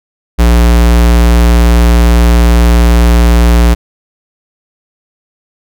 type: tone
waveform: square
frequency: 58.8 Hz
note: A#1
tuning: 16 cents sharp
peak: -4 dBFS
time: 0.38-3.75 s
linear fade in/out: 20 ms
effects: none